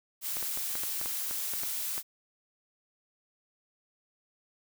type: noise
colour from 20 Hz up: blue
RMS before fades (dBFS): -34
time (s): 0.21-2.03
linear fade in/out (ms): 50
type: clicks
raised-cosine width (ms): 0.5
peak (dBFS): -25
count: 11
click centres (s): 0.369 / 0.427 / 0.574 / 0.754 / 0.836 / 1.014 / 1.059 / 1.311 / 1.536 / 1.634 / 1.979
effects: none